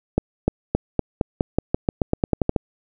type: accelerating click train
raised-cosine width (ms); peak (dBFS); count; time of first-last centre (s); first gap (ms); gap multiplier
2; -4; 16; 0.18-2.562; 300; 0.9
effects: none